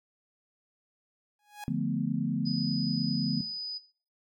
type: tone with exponential growth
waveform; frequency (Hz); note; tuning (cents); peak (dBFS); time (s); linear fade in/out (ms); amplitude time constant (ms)
sawtooth; 830.6; G#5; 0; -32; 1.39-1.64; 2; 53
type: chord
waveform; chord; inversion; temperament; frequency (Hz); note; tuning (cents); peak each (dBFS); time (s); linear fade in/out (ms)
sine; B half-diminished seventh; first; equal with one note detuned; 146.83 / 174.61 / 220 / 250; D3 / F3 / A3 / B3; 0 / 0 / 0 / +21; -33; 1.68-3.41; 0
type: tone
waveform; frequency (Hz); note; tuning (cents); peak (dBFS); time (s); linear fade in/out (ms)
sine; 4978; D#8; 0; -33; 2.45-3.79; 20
effects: noise-tail reverb RT60 0.4 s tail -17 dB re dry